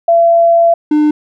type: tone pair in turn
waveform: sine / triangle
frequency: 676 / 301.1 Hz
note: E5 / D4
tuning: +43 / +43 cents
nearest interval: octave + major second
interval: 1400 cents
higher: first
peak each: -5 dBFS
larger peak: neither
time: 0.08-0.74 / 0.91-1.11 s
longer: first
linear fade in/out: 5 ms
effects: none